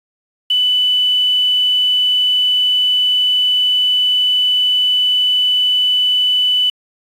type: tone with quantisation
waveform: sine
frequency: 2989 Hz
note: F#7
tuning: 17 cents sharp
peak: -11 dBFS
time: 0.5-6.7 s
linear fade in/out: 5 ms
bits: 6
effects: resampled to 32000 Hz